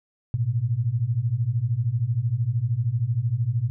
sine beating tone pair, 110 / 123 Hz, A2 / B2, 0 / -7 cents, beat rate 13 Hz, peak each -25 / -23 dBFS, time 0.34-3.7 s, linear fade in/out 0 ms, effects none

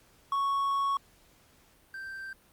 triangle tone pair in turn, 1108.7 / 1566.3 Hz, C#6 / G6, 0 / -2 cents, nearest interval tritone, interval 598 cents, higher second, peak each -24 / -36 dBFS, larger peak first, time 0.32-0.97 / 1.94-2.33 s, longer first, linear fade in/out 2 ms, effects pink hiss -62 dBFS RMS until 2.52 s + Opus 48 kbps

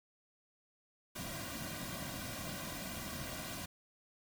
pink noise with comb filter, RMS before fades -43 dBFS, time 1.15-3.66 s, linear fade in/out 10 ms, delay 2.3 ms, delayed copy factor -0.9, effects none

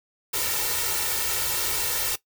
white noise with comb filter, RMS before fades -26 dBFS, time 0.33-2.16 s, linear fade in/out 10 ms, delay 2.2 ms, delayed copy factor +0.75, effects noise-tail reverb RT60 0.1 s tail -17 dB re dry

